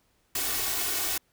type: noise with comb filter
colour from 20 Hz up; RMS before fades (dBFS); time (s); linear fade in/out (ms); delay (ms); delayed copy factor
white; -29; 0.35-1.18; 5; 2.7; +0.8
effects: pink hiss -69 dBFS RMS until 1.32 s